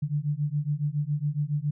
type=beating tone pair; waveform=sine; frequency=143.8 / 151 Hz; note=D3 / D3; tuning=-36 / +48 cents; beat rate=7.2 Hz; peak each=-28 dBFS; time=0.02-1.71 s; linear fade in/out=10 ms; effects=none